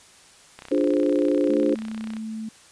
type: click train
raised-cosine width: 0.3 ms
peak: -23 dBFS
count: 51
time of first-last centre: 0.59-2.167 s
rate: 31.7 Hz
type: chord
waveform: sine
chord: D half-diminished seventh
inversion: none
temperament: equal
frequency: 293.7 / 349.2 / 415.3 / 523.3 Hz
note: D4 / F4 / Ab4 / C5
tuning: 0 / 0 / 0 / 0 cents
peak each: -21 / -25 / -26 / -24 dBFS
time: 0.71-1.75 s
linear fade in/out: 10 ms
type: tone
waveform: sine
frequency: 220 Hz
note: A3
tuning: in tune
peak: -29 dBFS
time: 1.49-2.49 s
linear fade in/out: 5 ms
effects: white hiss -51 dBFS RMS until 2.71 s + resampled to 22050 Hz